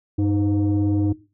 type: tone pair together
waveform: sine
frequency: 97.2 / 308.9 Hz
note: G2 / D#4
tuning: -14 / -12 cents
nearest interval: octave + minor sixth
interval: 2002 cents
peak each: -18 dBFS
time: 0.18-1.13 s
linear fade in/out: 10 ms
effects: noise-tail reverb RT60 0.3 s tail -17 dB re dry + tanh soft clip ceiling -14 dBFS